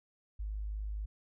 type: tone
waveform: sine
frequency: 51.91 Hz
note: G#1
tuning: in tune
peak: -35 dBFS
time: 0.39-1.06 s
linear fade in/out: 10 ms
effects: none